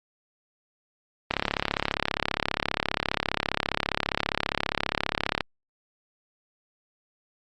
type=click train; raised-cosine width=0.3 ms; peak=-7 dBFS; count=144; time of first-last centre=1.31-5.407 s; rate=34.9 Hz; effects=Opus 32 kbps